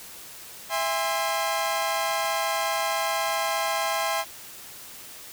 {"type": "chord", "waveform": "sawtooth", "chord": "E augmented", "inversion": "none", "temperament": "equal with one note detuned", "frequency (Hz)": [659.3, 812.1, 1046.5], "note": ["E5", "G#5", "B#5"], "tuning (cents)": [0, -39, 0], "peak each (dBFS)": -25, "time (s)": [0.69, 4.25], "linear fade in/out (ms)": 50, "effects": ["white hiss -43 dBFS RMS until 5.32 s"]}